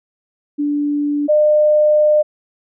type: tone pair in turn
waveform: sine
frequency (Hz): 291.6 / 603.8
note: D4 / D5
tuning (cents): -12 / +48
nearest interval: octave + minor second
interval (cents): 1260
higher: second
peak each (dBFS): -15 / -9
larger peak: second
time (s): 0.58-1.28 / 1.28-2.23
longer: second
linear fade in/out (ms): 20
effects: none